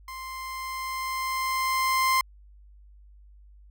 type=tone with level ramp; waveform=30% pulse; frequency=1046.5 Hz; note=C6; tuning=in tune; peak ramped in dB=-34 to -17 dBFS; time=0.08-2.21 s; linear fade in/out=2 ms; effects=added 50 Hz sine -49 dBFS peak until 3.7 s